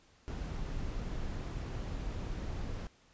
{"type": "noise", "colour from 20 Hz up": "brown", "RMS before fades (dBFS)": -38, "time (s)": [0.28, 2.87], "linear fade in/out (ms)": 0, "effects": ["pink hiss -65 dBFS RMS until 3.13 s", "resampled to 16000 Hz"]}